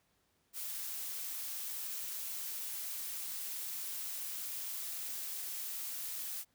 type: noise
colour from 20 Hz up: blue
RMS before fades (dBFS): -41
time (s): 0.53-6.45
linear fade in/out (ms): 50
effects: pink hiss -75 dBFS RMS until 6.54 s + high-pass 60 Hz 12 dB/octave